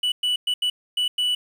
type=tone bursts at uneven times; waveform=triangle; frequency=2960 Hz; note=F#7; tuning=in tune; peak=-18 dBFS; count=6; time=0.03-0.12 / 0.23-0.36 / 0.47-0.54 / 0.62-0.7 / 0.97-1.08 / 1.18-1.35 s; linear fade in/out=5 ms; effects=8-bit